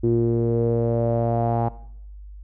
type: tone with low-pass filter sweep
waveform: sawtooth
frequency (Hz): 116.54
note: A#2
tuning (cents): 0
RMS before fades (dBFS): -21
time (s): 0.03-1.69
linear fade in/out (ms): 10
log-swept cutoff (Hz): 340 to 800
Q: 5.7
effects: noise-tail reverb RT60 0.7 s tail -18 dB re dry + added 50 Hz sine -37 dBFS peak until 2.43 s